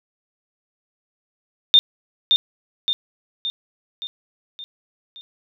sine tone with echo, 3624 Hz, A#7, 50 cents flat, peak -7 dBFS, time 1.74-1.79 s, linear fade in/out 0 ms, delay 570 ms, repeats 6, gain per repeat -5 dB, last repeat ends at 5.21 s, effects none

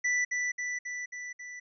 square tone with echo, 1975.5 Hz, B6, in tune, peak -26 dBFS, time 0.04-0.25 s, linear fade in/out 10 ms, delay 270 ms, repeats 5, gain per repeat -3 dB, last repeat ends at 1.6 s, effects resampled to 16000 Hz

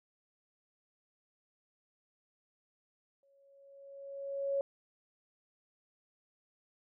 sine tone with exponential growth, 554.4 Hz, C#5, in tune, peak -28 dBFS, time 3.23-4.61 s, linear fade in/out 1 ms, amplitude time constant 300 ms, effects none

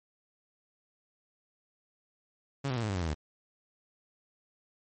sawtooth tone with pitch steps, 138.59 / 127.09 / 116.54 / 106.87 / 98 / 89.86 / 82.41 / 75.57 Hz, C#3 / C3 / A#2 / A2 / G2 / F2 / E2 / D#2, 0 / -50 / 0 / -50 / 0 / +50 / 0 / -50 cents, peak -26 dBFS, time 2.64-3.144 s, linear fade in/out 10 ms, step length 63 ms, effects MP3 32 kbps

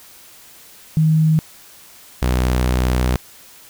sine / sawtooth tone pair in turn, 157.4 / 62.46 Hz, D#3 / B1, +20 / +20 cents, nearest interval octave + major third, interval 1600 cents, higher first, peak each -11 dBFS, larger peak neither, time 0.97-1.39 / 2.22-3.16 s, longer second, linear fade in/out 0 ms, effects white hiss -44 dBFS RMS until 3.69 s

